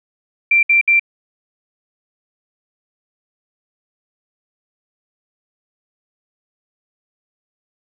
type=tone bursts; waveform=sine; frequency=2357 Hz; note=D7; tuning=6 cents sharp; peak=-9 dBFS; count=3; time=0.51-0.996 s; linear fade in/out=5 ms; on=120 ms; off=63 ms; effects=none